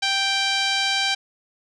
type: tone with low-pass filter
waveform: 5% pulse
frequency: 784 Hz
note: G5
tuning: in tune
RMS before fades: -22 dBFS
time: 0.02-1.15 s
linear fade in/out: 10 ms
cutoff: 4000 Hz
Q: 1.3
effects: none